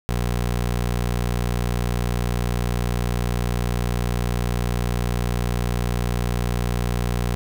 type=tone; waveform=20% pulse; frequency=60 Hz; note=B1; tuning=49 cents flat; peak=-16 dBFS; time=0.09-7.35 s; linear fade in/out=0 ms; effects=none